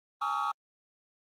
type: tone cluster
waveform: triangle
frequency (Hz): 823 / 892 / 1130 / 1266 / 1365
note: G#5 / A5 / C#6 / D#6 / F6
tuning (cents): -16 / +23 / +33 / +30 / -40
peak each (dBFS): -33 / -35 / -30 / -30 / -35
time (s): 0.21-0.52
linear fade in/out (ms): 10
effects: tanh soft clip ceiling -20 dBFS + Opus 32 kbps